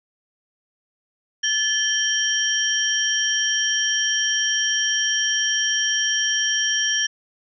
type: tone cluster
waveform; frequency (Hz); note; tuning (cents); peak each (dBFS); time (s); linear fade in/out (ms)
sine; 1733 / 3135 / 5650; A6 / G7 / F8; -27 / -1 / +19; -23; 1.43-7.07; 10
effects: none